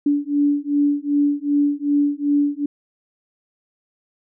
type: beating tone pair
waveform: sine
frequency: 287.4 / 290 Hz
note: D4 / D4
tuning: -37 / -22 cents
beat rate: 2.6 Hz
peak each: -19 dBFS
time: 0.06-2.66 s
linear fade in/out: 5 ms
effects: none